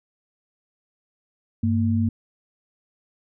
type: tone pair together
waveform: sine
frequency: 98 / 229.2 Hz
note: G2 / A#3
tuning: 0 / -29 cents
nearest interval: octave + minor third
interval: 1471 cents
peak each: -21 dBFS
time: 1.63-2.09 s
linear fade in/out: 5 ms
effects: none